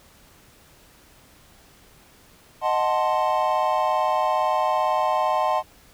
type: chord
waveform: triangle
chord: D# diminished seventh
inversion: none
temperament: equal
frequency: 622.3 / 740 / 880 / 1046.5 Hz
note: D#5 / F#5 / A5 / C6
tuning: 0 / 0 / 0 / 0 cents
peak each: -23 dBFS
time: 2.61-5.63 s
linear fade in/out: 50 ms
effects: pink hiss -53 dBFS RMS until 5.93 s